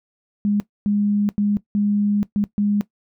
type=tone bursts at uneven times; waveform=sine; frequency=205.4 Hz; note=G#3; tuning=19 cents flat; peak=-16 dBFS; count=6; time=0.45-0.6 / 0.86-1.29 / 1.38-1.57 / 1.75-2.23 / 2.36-2.44 / 2.58-2.81 s; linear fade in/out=0 ms; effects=noise-tail reverb RT60 0.1 s tail -17 dB re dry